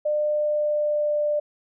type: tone with pitch glide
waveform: sine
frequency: 600 to 594.1 Hz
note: D5 to D5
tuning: +37 to +20 cents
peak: -20 dBFS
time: 0.05-1.4 s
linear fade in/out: 10 ms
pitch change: -17 cents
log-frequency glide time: 0.29-1.24 s
effects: none